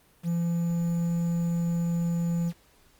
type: tone with quantisation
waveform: triangle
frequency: 170 Hz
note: F3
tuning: 46 cents flat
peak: -22 dBFS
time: 0.23-2.53 s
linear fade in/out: 50 ms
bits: 8
effects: pink hiss -61 dBFS RMS until 2.99 s + Opus 32 kbps